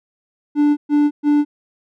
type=tone bursts; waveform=triangle; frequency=293.7 Hz; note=D4; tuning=in tune; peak=-9 dBFS; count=3; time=0.55-1.45 s; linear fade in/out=50 ms; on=220 ms; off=120 ms; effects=none